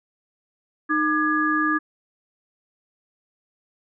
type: tone cluster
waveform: sine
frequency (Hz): 308 / 1201 / 1674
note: D#4 / D6 / G#6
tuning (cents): -17 / +38 / +13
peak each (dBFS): -23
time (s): 0.89-1.79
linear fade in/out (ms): 20
effects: none